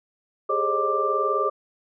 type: tone cluster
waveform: sine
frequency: 402.8 / 422.3 / 537 / 612 / 1180 Hz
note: G4 / G#4 / C5 / D#5 / D6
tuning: +47 / +29 / +45 / -29 / +8 cents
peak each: -28 / -29 / -28 / -30 / -23 dBFS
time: 0.49-1.5 s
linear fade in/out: 10 ms
effects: none